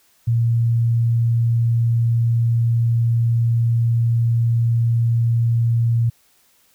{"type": "tone", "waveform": "sine", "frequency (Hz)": 116.54, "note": "A#2", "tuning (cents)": 0, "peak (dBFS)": -14, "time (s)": [0.27, 6.1], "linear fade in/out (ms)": 10, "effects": ["white hiss -58 dBFS RMS until 6.74 s"]}